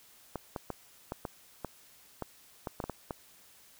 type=clicks; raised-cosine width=1 ms; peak=-21 dBFS; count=12; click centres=0.357 / 0.562 / 0.703 / 1.121 / 1.252 / 1.647 / 2.223 / 2.672 / 2.802 / 2.84 / 2.897 / 3.108 s; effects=white hiss -59 dBFS RMS until 3.79 s